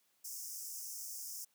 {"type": "high-pass noise", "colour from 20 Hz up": "pink", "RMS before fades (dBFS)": -45, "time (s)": [0.24, 1.45], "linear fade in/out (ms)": 10, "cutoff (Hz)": 5200, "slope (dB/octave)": 96, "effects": ["white hiss -75 dBFS RMS until 1.54 s", "high-pass 150 Hz 12 dB/octave"]}